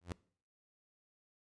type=tone with exponential growth; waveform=sawtooth; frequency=87.4 Hz; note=F2; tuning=2 cents sharp; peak=-32 dBFS; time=0.01-0.12 s; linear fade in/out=0 ms; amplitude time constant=22 ms; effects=noise-tail reverb RT60 0.5 s tail -22 dB re dry + resampled to 22050 Hz